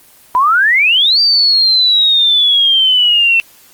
sine exponential two-way sweep, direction up then down, 971 to 4699 to 2681 Hz, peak -7 dBFS, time 0.35-3.4 s, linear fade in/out 0 ms, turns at 1.2 s, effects white hiss -44 dBFS RMS until 3.73 s + Opus 24 kbps

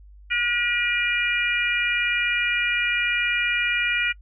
harmonic tone, 480.5 Hz, B4, 48 cents flat, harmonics 3 / 4 / 5 / 6, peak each -26 / -27 / -23 / -29 dBFS, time 0.3-4.13 s, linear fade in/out 20 ms, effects noise-tail reverb RT60 0.1 s tail -26 dB re dry + added 50 Hz sine -44 dBFS peak until 4.21 s

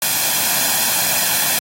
white noise with comb filter, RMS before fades -17 dBFS, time 0.02-1.59 s, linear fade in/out 2 ms, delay 1.2 ms, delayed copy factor +0.6, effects high-pass 150 Hz 12 dB/octave + AAC 48 kbps

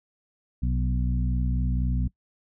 harmonic tone with a mistuned harmonic, 61.7 Hz, B1, 1 cent flat, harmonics 1 / 2 / 3 / 4, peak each -24 / -29 / -32 / -35 dBFS, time 0.62-2.08 s, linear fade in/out 10 ms, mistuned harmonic 2, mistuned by +35 cents, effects noise-tail reverb RT60 0.1 s tail -21 dB re dry

